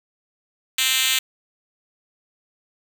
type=tone with high-pass filter; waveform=5% pulse; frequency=261.5 Hz; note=C4; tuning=1 cent flat; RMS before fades=-20 dBFS; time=0.78-1.19 s; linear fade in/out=5 ms; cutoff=3400 Hz; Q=1.2; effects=none